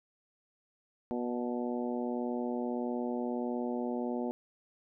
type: harmonic tone with a mistuned harmonic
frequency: 121.6 Hz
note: B2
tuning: 26 cents flat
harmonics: 2 / 3 / 4 / 5 / 6 / 7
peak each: -34 / -38 / -40 / -42 / -44 / -45 dBFS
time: 1.11-4.31 s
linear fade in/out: 0 ms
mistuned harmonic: 7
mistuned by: +33 cents
effects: none